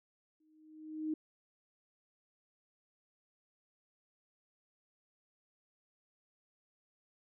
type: tone with exponential growth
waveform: sine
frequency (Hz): 311.1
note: D#4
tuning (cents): 0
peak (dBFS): -31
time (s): 0.4-1.14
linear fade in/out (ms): 5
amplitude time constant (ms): 160
effects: none